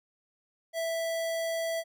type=tone; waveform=square; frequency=659.3 Hz; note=E5; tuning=in tune; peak=-30 dBFS; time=0.73-1.84 s; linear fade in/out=50 ms; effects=none